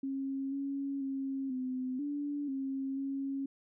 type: tone with pitch steps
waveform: sine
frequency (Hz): 270.9 / 276.9 / 270.2 / 256.2 / 288.9 / 269.4 / 273.4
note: C#4 / C#4 / C#4 / C4 / D4 / C#4 / C#4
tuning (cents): -40 / -2 / -44 / -36 / -28 / -49 / -24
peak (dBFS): -33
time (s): 0.03-3.46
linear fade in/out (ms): 5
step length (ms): 490
effects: none